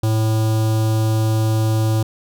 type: tone with notch filter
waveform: square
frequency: 110 Hz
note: A2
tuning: in tune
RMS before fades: -17 dBFS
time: 0.03-2.03 s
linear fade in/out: 5 ms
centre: 2000 Hz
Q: 0.83
effects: none